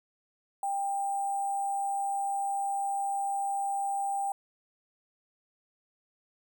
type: tone with sample-and-hold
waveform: sine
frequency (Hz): 793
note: G5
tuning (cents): +20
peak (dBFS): -28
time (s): 0.63-4.32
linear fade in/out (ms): 2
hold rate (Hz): 8820
effects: none